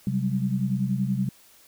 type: tone cluster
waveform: sine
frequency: 131.6 / 188.6 / 199.1 Hz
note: C3 / F#3 / G3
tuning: +10 / +33 / +27 cents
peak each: -27 dBFS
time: 0.07-1.29 s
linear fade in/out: 2 ms
effects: white hiss -55 dBFS RMS until 1.67 s